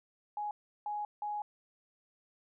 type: tone bursts at uneven times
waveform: sine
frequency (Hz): 834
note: G#5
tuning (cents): +7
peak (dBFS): -34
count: 3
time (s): 0.37-0.51 / 0.86-1.05 / 1.22-1.42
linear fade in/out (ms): 2
effects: none

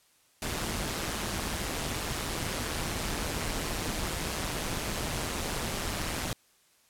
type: noise with amplitude modulation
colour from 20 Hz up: pink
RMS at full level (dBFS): -30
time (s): 0.42-6.33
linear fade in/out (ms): 2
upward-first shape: sine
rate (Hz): 160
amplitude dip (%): 65
effects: white hiss -65 dBFS RMS until 6.89 s + low-pass 12000 Hz 12 dB/octave

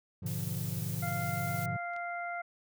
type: chord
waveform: triangle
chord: G# diminished seventh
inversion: none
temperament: equal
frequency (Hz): 103.83 / 123.47 / 146.83 / 174.61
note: G#2 / B2 / D3 / F3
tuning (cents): 0 / 0 / 0 / 0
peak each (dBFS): -37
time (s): 0.22-1.77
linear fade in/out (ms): 10
type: noise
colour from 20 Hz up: blue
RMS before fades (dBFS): -43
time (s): 0.26-1.66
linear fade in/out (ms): 5
type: harmonic tone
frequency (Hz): 696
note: F5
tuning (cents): -6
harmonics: 1 / 2 / 3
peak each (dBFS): -37 / -40 / -42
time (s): 1.02-2.42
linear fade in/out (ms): 10
type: clicks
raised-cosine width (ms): 0.2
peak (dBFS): -44 / -36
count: 2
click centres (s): 1.936 / 1.964
effects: none

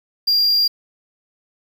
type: tone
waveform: triangle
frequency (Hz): 4783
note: D8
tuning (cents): +31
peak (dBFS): -12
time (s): 0.27-0.68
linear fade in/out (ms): 10
effects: 7-bit

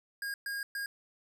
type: tone bursts at uneven times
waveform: square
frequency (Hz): 1626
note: G#6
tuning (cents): -37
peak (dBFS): -35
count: 3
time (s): 0.22-0.34 / 0.46-0.63 / 0.75-0.86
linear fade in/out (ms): 2
effects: none

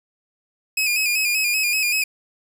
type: tone with vibrato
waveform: sawtooth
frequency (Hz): 2489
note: D#7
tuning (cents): 0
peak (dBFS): -15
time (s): 0.77-2.04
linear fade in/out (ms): 5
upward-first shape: square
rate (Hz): 5.2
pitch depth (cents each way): 49
effects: 8-bit

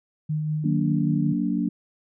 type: tone with tremolo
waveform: sine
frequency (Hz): 153.4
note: D#3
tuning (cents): -24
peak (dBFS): -22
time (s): 0.29-1.33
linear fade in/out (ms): 10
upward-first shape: sine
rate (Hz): 5.2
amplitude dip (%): 25
type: chord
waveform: sine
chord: Gb augmented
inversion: none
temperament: just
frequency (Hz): 185 / 231.2 / 289.1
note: Gb3 / Bb3 / D4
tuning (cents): 0 / -14 / -27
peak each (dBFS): -26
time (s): 0.64-1.69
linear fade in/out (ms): 5
effects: none

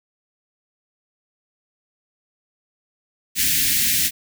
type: band-stop noise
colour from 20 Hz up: white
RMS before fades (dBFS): -19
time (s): 3.35-4.11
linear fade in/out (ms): 50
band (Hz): 300 to 1700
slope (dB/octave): 48
effects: none

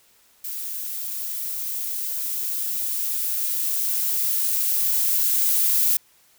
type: noise with level ramp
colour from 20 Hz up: violet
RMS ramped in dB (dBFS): -31 to -19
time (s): 0.44-5.97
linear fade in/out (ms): 5
effects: white hiss -58 dBFS RMS until 6.38 s

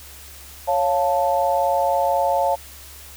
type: chord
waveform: sine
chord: Db augmented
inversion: none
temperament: equal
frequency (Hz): 554.4 / 698.5 / 880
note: Db5 / F5 / A5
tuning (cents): 0 / 0 / 0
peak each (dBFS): -21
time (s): 0.67-2.56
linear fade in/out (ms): 20
effects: added 70 Hz sine -44 dBFS peak until 3.16 s + white hiss -42 dBFS RMS until 3.16 s

